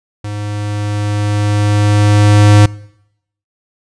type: tone with level ramp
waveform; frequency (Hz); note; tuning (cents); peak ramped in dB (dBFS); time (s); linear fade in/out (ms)
square; 103.83; G#2; 0; -21 to -4; 0.24-2.66; 5
effects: noise-tail reverb RT60 0.8 s tail -23 dB re dry + resampled to 22050 Hz